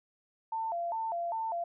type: tone with vibrato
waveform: sine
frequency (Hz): 784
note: G5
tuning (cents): 0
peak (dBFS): -31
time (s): 0.52-1.64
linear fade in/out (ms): 5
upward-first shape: square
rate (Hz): 2.5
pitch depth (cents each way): 230
effects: none